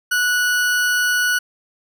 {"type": "tone", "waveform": "40% pulse", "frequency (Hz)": 1472, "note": "F#6", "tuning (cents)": -9, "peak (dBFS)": -15, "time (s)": [0.11, 1.39], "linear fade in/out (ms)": 10, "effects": []}